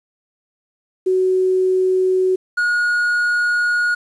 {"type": "tone pair in turn", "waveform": ["sine", "triangle"], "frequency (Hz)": [372.9, 1444.1], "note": ["F#4", "F#6"], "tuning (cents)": [14, -42], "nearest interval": "octave + major seventh", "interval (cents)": 2344, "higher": "second", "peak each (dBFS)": -13, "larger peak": "neither", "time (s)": [[1.06, 2.36], [2.57, 3.95]], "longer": "second", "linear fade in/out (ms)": 10, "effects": ["resampled to 24000 Hz", "8-bit"]}